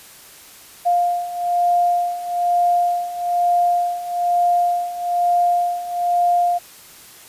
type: beating tone pair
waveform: sine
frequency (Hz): 702 / 703.1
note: F5 / F5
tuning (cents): +9 / +11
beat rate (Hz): 1.1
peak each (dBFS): -21 / -17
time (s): 0.85-6.59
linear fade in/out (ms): 20
effects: white hiss -43 dBFS RMS until 7.28 s + resampled to 32000 Hz